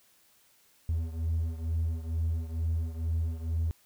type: beating tone pair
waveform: triangle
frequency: 80.8 / 83 Hz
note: E2 / E2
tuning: -34 / +12 cents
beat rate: 2.2 Hz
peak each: -27 / -31 dBFS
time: 0.89-3.71 s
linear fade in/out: 0 ms
effects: tanh soft clip ceiling -20 dBFS + white hiss -64 dBFS RMS until 3.85 s